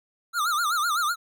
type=tone with vibrato; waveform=square; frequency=1300 Hz; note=E6; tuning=24 cents flat; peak=-23 dBFS; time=0.33-1.16 s; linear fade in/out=50 ms; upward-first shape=sine; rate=7.9 Hz; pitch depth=170 cents each way; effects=none